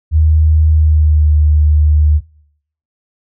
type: tone with pitch glide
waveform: sine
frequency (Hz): 78 to 75.56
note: D#2 to D2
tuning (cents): +5 to +50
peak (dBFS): -6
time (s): 0.11-2.21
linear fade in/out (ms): 50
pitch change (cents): -55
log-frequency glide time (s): 0.71-1.34
effects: noise-tail reverb RT60 0.7 s tail -23 dB re dry